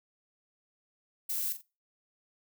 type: noise with echo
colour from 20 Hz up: violet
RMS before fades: -33 dBFS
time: 1.29-1.53 s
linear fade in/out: 10 ms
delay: 44 ms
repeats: 2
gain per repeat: -10 dB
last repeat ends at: 1.618 s
effects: noise-tail reverb RT60 0.3 s tail -22 dB re dry